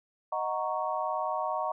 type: chord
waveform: sine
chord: D# minor seventh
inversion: none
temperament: equal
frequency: 622.3 / 740 / 932.3 / 1108.7 Hz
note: D#5 / F#5 / A#5 / C#6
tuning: 0 / 0 / 0 / 0 cents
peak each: -34 dBFS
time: 0.32-1.72 s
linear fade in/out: 5 ms
effects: none